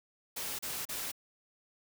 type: noise bursts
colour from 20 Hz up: white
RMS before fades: -38 dBFS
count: 3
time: 0.36-1.118 s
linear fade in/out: 10 ms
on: 230 ms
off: 34 ms
effects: none